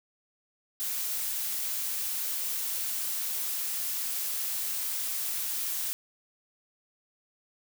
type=noise; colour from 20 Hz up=blue; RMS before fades=-32 dBFS; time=0.8-5.93 s; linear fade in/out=0 ms; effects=none